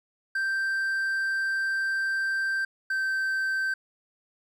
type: tone pair in turn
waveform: triangle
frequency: 1568 / 1553.6 Hz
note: G6 / G6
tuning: 0 / -16 cents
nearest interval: unison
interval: 16 cents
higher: first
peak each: -23 dBFS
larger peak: neither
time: 0.35-2.65 / 2.9-3.74 s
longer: first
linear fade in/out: 5 ms
effects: none